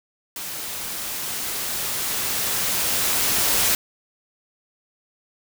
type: noise with level ramp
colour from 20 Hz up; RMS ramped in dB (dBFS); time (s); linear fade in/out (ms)
white; -32 to -19; 0.36-3.75; 2
effects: none